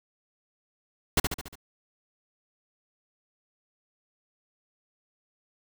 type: noise with echo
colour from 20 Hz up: pink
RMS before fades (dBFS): -21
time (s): 1.17-1.2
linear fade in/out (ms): 5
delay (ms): 71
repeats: 5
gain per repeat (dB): -5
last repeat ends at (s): 1.555
effects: none